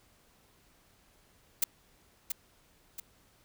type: noise with echo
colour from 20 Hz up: blue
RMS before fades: -25 dBFS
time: 1.62-1.64 s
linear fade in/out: 5 ms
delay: 680 ms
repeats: 2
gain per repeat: -7 dB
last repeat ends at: 3 s
effects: pink hiss -65 dBFS RMS until 3.44 s